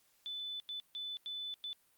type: tone bursts at uneven times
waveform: sine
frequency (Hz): 3500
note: A7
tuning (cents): -10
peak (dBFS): -39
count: 5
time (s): 0.26-0.6 / 0.69-0.8 / 0.95-1.17 / 1.26-1.54 / 1.64-1.73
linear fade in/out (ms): 0
effects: white hiss -71 dBFS RMS until 1.97 s + Opus 48 kbps